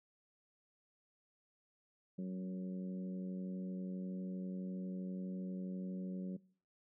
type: harmonic tone with a mistuned harmonic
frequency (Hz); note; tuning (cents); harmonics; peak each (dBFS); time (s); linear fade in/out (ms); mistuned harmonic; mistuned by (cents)
92.3; F#2; -4; 2 / 3 / 4 / 5 / 6; -39 / -52 / -53 / -56 / -56; 2.18-6.37; 10; 2; +16
effects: noise-tail reverb RT60 0.5 s tail -22 dB re dry